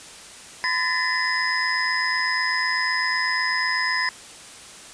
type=tone cluster; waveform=sine; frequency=1017 / 1734 / 1842 / 2010 / 5070 Hz; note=C6 / A6 / A#6 / B6 / D#8; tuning=-50 / -26 / -21 / +30 / +32 cents; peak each=-27 dBFS; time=0.64-4.09 s; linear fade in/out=0 ms; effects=white hiss -42 dBFS RMS until 4.93 s + resampled to 22050 Hz